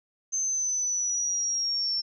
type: linear sweep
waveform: sine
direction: down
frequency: 6272 to 5390 Hz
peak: -25 dBFS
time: 0.32-2.02 s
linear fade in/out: 20 ms
effects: none